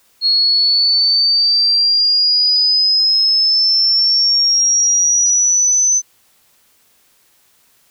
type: exponential sweep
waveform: sine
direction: up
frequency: 4300 to 6120 Hz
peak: -10 dBFS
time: 0.21-6.02 s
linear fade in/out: 50 ms
effects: white hiss -55 dBFS RMS until 7.9 s